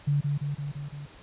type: tone with echo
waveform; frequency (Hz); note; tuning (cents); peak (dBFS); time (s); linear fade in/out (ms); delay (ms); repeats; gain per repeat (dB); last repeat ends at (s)
sine; 143.9; D3; -35; -21; 0.07-0.21; 10; 170; 5; -3; 1.06
effects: pink hiss -51 dBFS RMS until 1.22 s + resampled to 8000 Hz